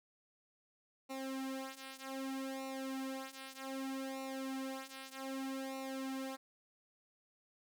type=tone with flanger; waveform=sawtooth; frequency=266.6 Hz; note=C4; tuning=33 cents sharp; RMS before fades=-43 dBFS; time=1.09-6.37 s; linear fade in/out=20 ms; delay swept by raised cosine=0.61 to 3.91 ms; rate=0.64 Hz; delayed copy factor=-0.85; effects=none